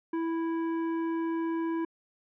sine tone with hard clipping, 329.5 Hz, E4, 1 cent flat, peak -30 dBFS, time 0.13-1.85 s, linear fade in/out 5 ms, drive 12 dB, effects low-pass 2000 Hz 12 dB/octave

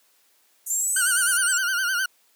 white band-pass noise, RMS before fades -32 dBFS, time 0.66-1.38 s, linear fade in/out 10 ms, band 6300 to 14000 Hz, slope 96 dB/octave
sine linear two-way sweep, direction up then down, 7220 to 9630 to 7220 Hz, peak -22 dBFS, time 0.7-1.58 s, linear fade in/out 5 ms, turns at 1.39 s
40% pulse tone with vibrato, 1479 Hz, F#6, 1 cent flat, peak -21 dBFS, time 0.96-2.06 s, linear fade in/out 5 ms, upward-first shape sine, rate 9.7 Hz, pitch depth 100 cents each way
effects white hiss -62 dBFS RMS until 2.35 s + high-pass 300 Hz 12 dB/octave

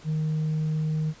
sine tone with tanh clipping, 155.56 Hz, D#3, in tune, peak -24 dBFS, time 0.04-1.14 s, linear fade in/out 50 ms, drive 1 dB, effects pink hiss -51 dBFS RMS until 1.2 s + resampled to 16000 Hz

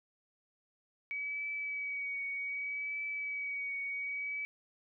sine tone with vibrato, 2271 Hz, C#7, 41 cents sharp, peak -35 dBFS, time 1.11-4.45 s, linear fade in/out 0 ms, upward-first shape triangle, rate 0.65 Hz, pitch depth 28 cents each way, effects none

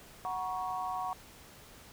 sine chord, F# major, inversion none, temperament equal with one note detuned, 740 / 950.8 / 1108.7 Hz, F#5 / A#5 / C#6, 0 / +34 / 0 cents, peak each -36 / -39 / -38 dBFS, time 0.25-1.13 s, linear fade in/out 0 ms, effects pink hiss -54 dBFS RMS until 1.92 s

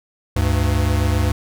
square tone pair together, 72.48 / 99.7 Hz, D2 / G2, -22 / +30 cents, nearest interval tritone, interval 552 cents, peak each -19 dBFS, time 0.36-1.32 s, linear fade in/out 5 ms, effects none

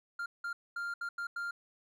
triangle tone bursts at uneven times, 1396.9 Hz, F6, in tune, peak -33 dBFS, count 6, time 0.19-0.26 / 0.44-0.53 / 0.76-0.94 / 1.01-1.09 / 1.18-1.27 / 1.36-1.51 s, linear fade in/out 5 ms, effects none

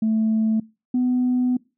sine tone pair in turn, 220 / 250 Hz, A3 / B3, 0 / +21 cents, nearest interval major second, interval 221 cents, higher second, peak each -16 dBFS, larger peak neither, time 0.02-0.6 / 0.94-1.57 s, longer second, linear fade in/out 5 ms, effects noise-tail reverb RT60 0.3 s tail -24 dB re dry + tanh soft clip ceiling -14 dBFS

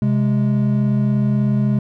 triangle tone pair together, 130.81 / 207.4 Hz, C3 / G#3, 0 / -2 cents, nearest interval minor sixth, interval 798 cents, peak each -15 dBFS, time 0.02-1.79 s, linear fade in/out 2 ms, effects none

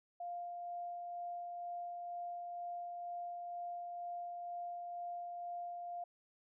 sine tone with tremolo, 700 Hz, F5, 4 cents sharp, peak -40 dBFS, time 0.2-6.04 s, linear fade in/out 5 ms, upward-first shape sine, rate 2.1 Hz, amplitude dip 25%, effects none

